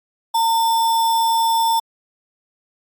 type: tone with sample-and-hold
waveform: sine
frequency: 909 Hz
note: A#5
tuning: 44 cents flat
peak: -14 dBFS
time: 0.34-1.8 s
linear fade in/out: 10 ms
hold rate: 4410 Hz
effects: AAC 64 kbps